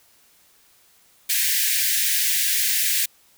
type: high-pass noise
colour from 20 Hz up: white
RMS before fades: -21 dBFS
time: 1.29-3.06 s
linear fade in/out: 10 ms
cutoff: 1600 Hz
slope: 96 dB/octave
effects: white hiss -57 dBFS RMS until 3.37 s